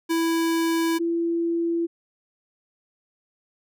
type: tone pair in turn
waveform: square / sine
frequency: 330 / 336.9 Hz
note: E4 / E4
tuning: +2 / +38 cents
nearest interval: unison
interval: 36 cents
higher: second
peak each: -21 dBFS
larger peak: neither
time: 0.09-0.99 / 0.99-1.87 s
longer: first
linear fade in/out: 20 ms
effects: none